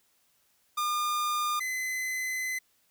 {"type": "tone pair in turn", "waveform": "45% pulse", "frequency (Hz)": [1209, 2033], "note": ["D6", "B6"], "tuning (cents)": [50, 50], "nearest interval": "major sixth", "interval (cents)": 900, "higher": "second", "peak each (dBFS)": [-27, -30], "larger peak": "first", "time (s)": [[0.77, 1.6], [1.6, 2.59]], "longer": "second", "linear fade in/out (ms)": 10, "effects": ["white hiss -69 dBFS RMS until 2.9 s"]}